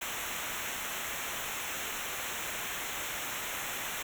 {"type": "noise with comb filter", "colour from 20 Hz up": "pink", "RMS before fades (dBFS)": -37, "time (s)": [0.01, 4.03], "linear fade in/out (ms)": 10, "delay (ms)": 0.21, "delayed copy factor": -0.85, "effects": []}